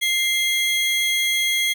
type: tone pair together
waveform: 45% pulse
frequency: 2095 / 3302 Hz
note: C7 / G#7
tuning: +2 / -11 cents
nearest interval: minor sixth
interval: 787 cents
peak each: -21 dBFS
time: 0.01-1.74 s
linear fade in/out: 20 ms
effects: none